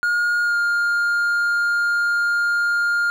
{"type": "tone with pitch glide", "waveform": "triangle", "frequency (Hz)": [1428, 1409.2], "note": ["F6", "F6"], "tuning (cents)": [38, 15], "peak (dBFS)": -15, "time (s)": [0.03, 3.1], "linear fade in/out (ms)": 0, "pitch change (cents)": -23, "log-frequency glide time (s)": [0.42, 0.57], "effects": []}